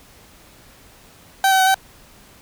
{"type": "tone with pitch steps", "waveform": "30% pulse", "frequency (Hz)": [774, 763, 755, 769], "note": ["G5", "G5", "F#5", "G5"], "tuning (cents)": [-22, -47, 35, -33], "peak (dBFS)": -10, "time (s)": [1.44, 1.744], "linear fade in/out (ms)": 2, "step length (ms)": 76, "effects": ["pink hiss -48 dBFS RMS until 2.41 s"]}